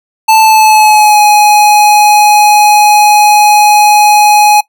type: tone with pitch glide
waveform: square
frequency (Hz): 879 to 837.4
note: A5 to G#5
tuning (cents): -2 to +14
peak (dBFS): -3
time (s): 0.28-4.61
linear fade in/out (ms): 10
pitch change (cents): -84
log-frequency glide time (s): 0.41-1.2
effects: noise-tail reverb RT60 0.1 s tail -20 dB re dry